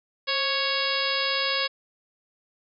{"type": "harmonic tone with a mistuned harmonic", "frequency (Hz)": 554.4, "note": "C#5", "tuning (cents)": 0, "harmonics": [1, 2, 3, 4, 5, 6, 7, 8, 9], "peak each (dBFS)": [-32, -32, -32, -32, -32, -32, -32, -32, -32], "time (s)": [0.27, 1.68], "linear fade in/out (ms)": 20, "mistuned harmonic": 1, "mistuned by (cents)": -56, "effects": []}